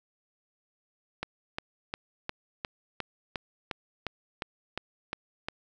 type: click train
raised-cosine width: 0.3 ms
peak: -16 dBFS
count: 13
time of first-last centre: 1.23-5.485 s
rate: 2.82 Hz
effects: none